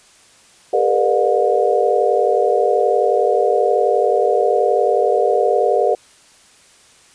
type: tone cluster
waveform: sine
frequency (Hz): 401.3 / 453.2 / 492.1 / 600 / 719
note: G4 / A#4 / B4 / D5 / F#5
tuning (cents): +41 / -49 / -6 / +37 / -50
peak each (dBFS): -19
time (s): 0.73-5.95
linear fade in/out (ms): 5
effects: white hiss -49 dBFS RMS until 7.14 s + resampled to 22050 Hz